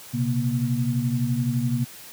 sine tone cluster, 122.8 / 134.6 / 236.9 Hz, B2 / C3 / A#3, -9 / +49 / +28 cents, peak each -25 dBFS, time 0.13-1.85 s, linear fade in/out 20 ms, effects white hiss -43 dBFS RMS until 2.12 s + high-pass 80 Hz 12 dB/octave

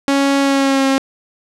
sawtooth tone with pitch glide, 277.2 to 269.5 Hz, C#4 to C#4, 0 to -49 cents, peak -8 dBFS, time 0.08-0.98 s, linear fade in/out 0 ms, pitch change -49 cents, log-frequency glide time 0.4-0.86 s, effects low-pass 8000 Hz 12 dB/octave

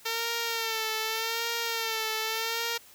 5% pulse tone with vibrato, 452 Hz, A4, 47 cents sharp, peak -17 dBFS, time 0.05-2.78 s, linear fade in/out 10 ms, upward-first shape sine, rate 0.84 Hz, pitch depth 52 cents each way, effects white hiss -54 dBFS RMS until 2.94 s

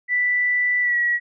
sine tone with pitch glide, 1975.5 to 1921.5 Hz, B6 to B6, 0 to -48 cents, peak -17 dBFS, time 0.08-1.2 s, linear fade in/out 50 ms, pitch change -48 cents, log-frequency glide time 0.81-0.97 s, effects none

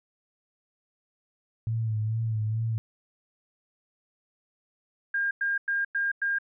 sine tone with vibrato, 110.6 Hz, A2, 9 cents sharp, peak -25 dBFS, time 1.67-2.78 s, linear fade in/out 0 ms, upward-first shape sine, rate 2.3 Hz, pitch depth 49 cents each way
sine tone bursts, 1610 Hz, G6, 46 cents sharp, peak -24 dBFS, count 5, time 5.14-6.386 s, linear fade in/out 5 ms, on 170 ms, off 99 ms
effects none

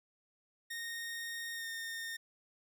sawtooth tone with pitch glide, 1852 to 1829.7 Hz, A#6 to A#6, -12 to -33 cents, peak -36 dBFS, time 0.7-2.17 s, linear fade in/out 10 ms, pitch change -21 cents, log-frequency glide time 1.54-1.66 s, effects none

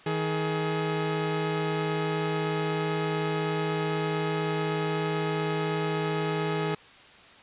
sawtooth tone pair together, 159.1 / 421.3 Hz, D#3 / G#4, +39 / +25 cents, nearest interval octave + perfect fourth, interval 1686 cents, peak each -25 dBFS, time 0.06-6.75 s, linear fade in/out 5 ms, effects white hiss -51 dBFS RMS until 7.42 s + resampled to 8000 Hz

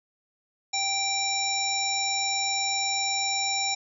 harmonic tone, 784 Hz, G5, in tune, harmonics 1 / 3 / 5 / 7 / 9, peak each -31 / -31 / -31 / -31 / -31 dBFS, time 0.73-3.75 s, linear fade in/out 10 ms, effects none

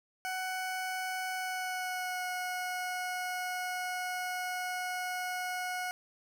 20% pulse tone with pitch glide, 745 to 729.7 Hz, F#5 to F#5, +12 to -24 cents, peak -29 dBFS, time 0.25-5.91 s, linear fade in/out 0 ms, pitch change -36 cents, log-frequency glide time 1.33-2.27 s, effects none

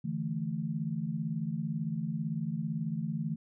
sine chord, D suspended second, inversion none, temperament equal, 146.83 / 164.81 / 220 Hz, D3 / E3 / A3, 0 / 0 / 0 cents, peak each -37 / -34 / -36 dBFS, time 0.04-3.36 s, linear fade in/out 10 ms, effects none

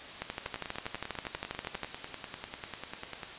two click trains, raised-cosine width 0.3 ms, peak -18 / -22 dBFS, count 21 / 29, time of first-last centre 0.22-1.833 / 0.46-3.232 s, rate 12.4 / 10.1 Hz, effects white hiss -44 dBFS RMS until 3.38 s + resampled to 8000 Hz

